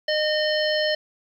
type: harmonic tone with a mistuned harmonic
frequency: 611 Hz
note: D#5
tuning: 32 cents flat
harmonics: 1 / 3 / 5 / 7 / 9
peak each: -22 / -27 / -29 / -30 / -32 dBFS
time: 0.08-0.95 s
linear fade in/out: 5 ms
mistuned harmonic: 9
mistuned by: -68 cents
effects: 9-bit